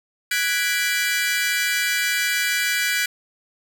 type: chord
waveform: sawtooth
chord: G# half-diminished seventh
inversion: third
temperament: equal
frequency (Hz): 1480 / 1661.2 / 1975.5 / 2349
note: F#6 / G#6 / B6 / D7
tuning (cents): 0 / 0 / 0 / 0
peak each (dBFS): -22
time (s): 0.31-3.06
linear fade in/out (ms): 5
effects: none